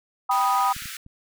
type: chord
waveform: sine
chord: G augmented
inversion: none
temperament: equal with one note detuned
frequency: 784 / 983.8 / 1244.5 Hz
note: G5 / B5 / D#6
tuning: 0 / -7 / 0 cents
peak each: -23 dBFS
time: 0.29-0.73 s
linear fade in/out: 10 ms
type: high-pass noise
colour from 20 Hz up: pink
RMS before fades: -36 dBFS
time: 0.31-0.97 s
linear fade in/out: 2 ms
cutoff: 1300 Hz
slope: 96 dB/octave
type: clicks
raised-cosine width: 5 ms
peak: -28 / -36 / -29 / -34 dBFS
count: 4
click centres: 0.765 / 0.822 / 0.857 / 1.064 s
effects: none